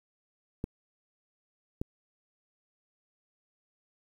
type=clicks; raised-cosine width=3 ms; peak=-19 dBFS; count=2; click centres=0.641 / 1.815 s; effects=9-bit